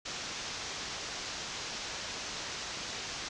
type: low-pass noise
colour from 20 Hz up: white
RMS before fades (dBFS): -40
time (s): 0.05-3.29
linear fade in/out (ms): 10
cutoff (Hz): 6600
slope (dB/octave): 48
effects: none